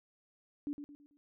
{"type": "tone with echo", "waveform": "sine", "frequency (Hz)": 290, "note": "D4", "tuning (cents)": -22, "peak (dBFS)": -34, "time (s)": [0.67, 0.73], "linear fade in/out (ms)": 0, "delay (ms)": 110, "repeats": 4, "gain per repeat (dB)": -8, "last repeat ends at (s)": 1.17, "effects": []}